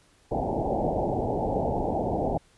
white low-pass noise, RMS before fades -27 dBFS, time 0.31-2.38 s, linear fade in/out 10 ms, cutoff 860 Hz, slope 96 dB/octave, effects pink hiss -61 dBFS RMS until 2.57 s + resampled to 24000 Hz

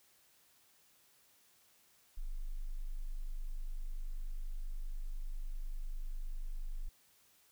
sine tone, 25.1 Hz, G0, 42 cents sharp, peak -36 dBFS, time 2.17-6.89 s, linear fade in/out 10 ms, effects white hiss -68 dBFS RMS until 7.51 s

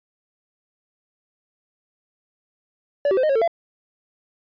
triangle tone with pitch steps, 574 / 384.3 / 516 / 616 / 546 / 447.9 / 677 Hz, D5 / G4 / C5 / D#5 / C#5 / A4 / E5, -40 / -34 / -24 / -17 / -26 / +31 / +46 cents, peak -14 dBFS, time 3.05-3.477 s, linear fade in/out 2 ms, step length 61 ms, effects resampled to 11025 Hz

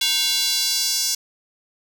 square tone with high-pass filter sweep, 310.6 Hz, D#4, 3 cents flat, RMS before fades -21 dBFS, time 0.01-1.15 s, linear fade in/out 5 ms, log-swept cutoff 3400 to 5400 Hz, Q 2.5, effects none

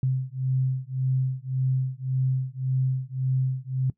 sine beating tone pair, 129.7 / 131.5 Hz, C3 / C3, -15 / +9 cents, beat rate 1.8 Hz, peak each -26 dBFS, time 0.03-3.9 s, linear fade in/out 2 ms, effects noise-tail reverb RT60 0.1 s tail -19 dB re dry

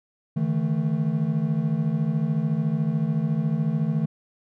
triangle chord, D suspended second, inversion none, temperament equal with one note detuned, 146.83 / 160.68 / 220 Hz, D3 / E3 / A3, 0 / -44 / 0 cents, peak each -25 / -22 / -25 dBFS, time 0.36-4.06 s, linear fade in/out 10 ms, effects none

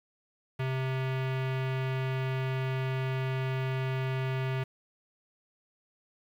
square tone with low-pass filter, 131.3 Hz, C3, 6 cents sharp, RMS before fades -31 dBFS, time 0.59-4.64 s, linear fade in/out 10 ms, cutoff 2600 Hz, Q 1.8, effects 9-bit

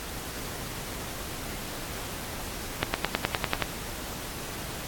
accelerating click train, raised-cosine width 0.3 ms, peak -7 dBFS, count 9, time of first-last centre 2.83-3.623 s, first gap 110 ms, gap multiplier 0.97, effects pink hiss -37 dBFS RMS until 4.87 s + AAC 64 kbps

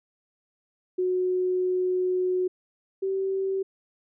sine tone pair in turn, 366.5 / 385.2 Hz, F#4 / G4, -16 / -30 cents, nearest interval minor second, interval 86 cents, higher second, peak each -22 / -24 dBFS, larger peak first, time 0.98-2.48 / 3.02-3.63 s, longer first, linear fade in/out 10 ms, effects none

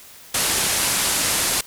white low-pass noise, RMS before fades -21 dBFS, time 0.34-1.61 s, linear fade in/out 5 ms, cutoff 12000 Hz, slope 48 dB/octave, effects white hiss -44 dBFS RMS until 1.66 s

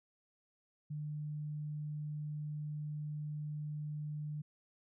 sine tone, 150 Hz, D3, 37 cents sharp, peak -38 dBFS, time 0.9-4.42 s, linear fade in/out 10 ms, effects none

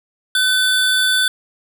square tone pair together, 1514 / 3476 Hz, F#6 / A7, +39 / -22 cents, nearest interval octave + major second, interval 1439 cents, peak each -17 dBFS, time 0.35-1.28 s, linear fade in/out 2 ms, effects none

